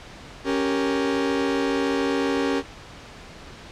40% pulse chord, G diminished, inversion second, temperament equal, 277.2 / 392 / 466.2 Hz, Db4 / G4 / Bb4, 0 / 0 / 0 cents, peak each -23 / -26 / -26 dBFS, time 0.44-2.63 s, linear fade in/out 50 ms, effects pink hiss -42 dBFS RMS until 3.71 s + low-pass 5000 Hz 12 dB/octave

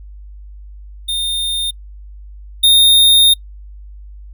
square tone pair in turn, 3640 / 3680 Hz, A#7 / A#7, -42 / -23 cents, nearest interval unison, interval 19 cents, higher second, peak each -17 / -7 dBFS, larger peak second, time 1.08-1.71 / 2.63-3.34 s, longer second, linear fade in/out 10 ms, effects noise-tail reverb RT60 0.1 s tail -26 dB re dry + added 50 Hz sine -32 dBFS peak until 4.33 s

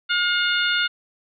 harmonic tone, 714 Hz, F5, 38 cents sharp, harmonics 2 / 3 / 4 / 5 / 6, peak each -21 / -29 / -25 / -26 / -32 dBFS, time 0.09-0.88 s, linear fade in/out 20 ms, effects none

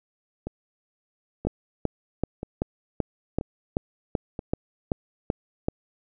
two click trains, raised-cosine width 2 ms, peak -10 / -18 dBFS, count 12 / 5, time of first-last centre 1.47-5.685 / 0.47-4.392 s, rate 2.61 / 1.02 Hz, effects none

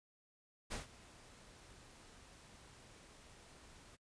pink noise with ADSR envelope, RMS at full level -42 dBFS, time 0.7-3.97 s, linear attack 21 ms, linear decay 140 ms, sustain -18 dB, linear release 25 ms, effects noise-tail reverb RT60 0.1 s tail -23 dB re dry + resampled to 22050 Hz

